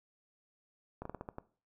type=slowing click train; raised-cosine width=1 ms; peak=-27 dBFS; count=7; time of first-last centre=1.02-1.384 s; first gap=34 ms; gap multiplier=1.23; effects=noise-tail reverb RT60 0.4 s tail -18 dB re dry